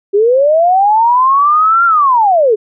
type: linear two-way sweep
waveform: sine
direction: up then down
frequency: 388.3 to 1396.9 to 399.6 Hz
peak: -6 dBFS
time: 0.13-2.56 s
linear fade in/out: 20 ms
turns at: 1.85 s
effects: none